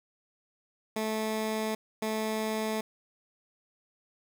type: tone pair in turn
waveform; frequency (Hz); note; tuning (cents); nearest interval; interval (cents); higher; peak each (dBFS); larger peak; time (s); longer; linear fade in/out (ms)
15% pulse; 218.2 / 218.2; A3 / A3; -14 / -14; unison; 0; neither; -23; neither; 0.96-1.75 / 2.02-2.81; neither; 5
effects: 9-bit